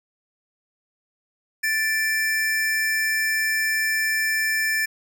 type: tone pair together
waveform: square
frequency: 1760 / 2349 Hz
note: A6 / D7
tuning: 0 / 0 cents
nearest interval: perfect fourth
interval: 500 cents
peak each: -22 / -28 dBFS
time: 1.63-4.86 s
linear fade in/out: 10 ms
effects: none